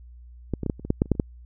clicks, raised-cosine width 3 ms, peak -12 / -16 / -13 / -11 / -27 / -20 / -7 / -6 / -28 / -6 / -27 / -8 dBFS, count 12, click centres 0.537 / 0.633 / 0.663 / 0.698 / 0.796 / 0.85 / 0.904 / 1.019 / 1.058 / 1.117 / 1.152 / 1.198 s, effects added 60 Hz sine -43 dBFS peak until 1.45 s

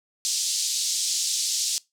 white band-pass noise, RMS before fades -26 dBFS, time 0.25-1.78 s, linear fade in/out 0 ms, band 3900 to 7800 Hz, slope 24 dB/octave, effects noise-tail reverb RT60 0.2 s tail -22 dB re dry

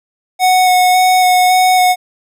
square tone with vibrato, 735 Hz, F#5, 12 cents flat, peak -8 dBFS, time 0.39-1.96 s, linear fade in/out 50 ms, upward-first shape square, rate 1.8 Hz, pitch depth 10 cents each way, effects none

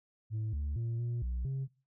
sine tone with pitch steps, 109.2 / 72.6 / 115.8 / 119.1 / 61 / 134.3 Hz, A2 / D2 / A#2 / A#2 / B1 / C3, -13 / -19 / -11 / +38 / -21 / +46 cents, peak -30 dBFS, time 0.3-1.68 s, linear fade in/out 50 ms, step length 230 ms, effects noise-tail reverb RT60 0.3 s tail -19 dB re dry + tanh soft clip ceiling -31 dBFS

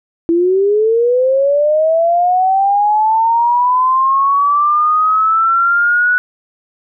sine linear sweep, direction up, 329.6 to 1480 Hz, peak -9 dBFS, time 0.29-6.18 s, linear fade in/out 0 ms, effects none

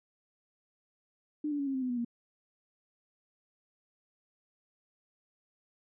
sine tone with pitch steps, 300 / 289.9 / 280.2 / 270.8 / 261.8 / 253 / 244.5 / 236.3 Hz, D4 / D4 / C#4 / C#4 / C4 / B3 / B3 / A#3, +37 / -22 / +19 / -40 / +1 / +42 / -17 / +24 cents, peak -30 dBFS, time 1.44-2.048 s, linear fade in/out 5 ms, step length 76 ms, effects none

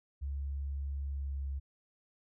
sine tone with pitch glide, 69.7 to 68.66 Hz, C#2 to C#2, +10 to -16 cents, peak -34 dBFS, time 0.21-1.6 s, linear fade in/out 20 ms, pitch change -26 cents, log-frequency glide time 1.08-1.47 s, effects none

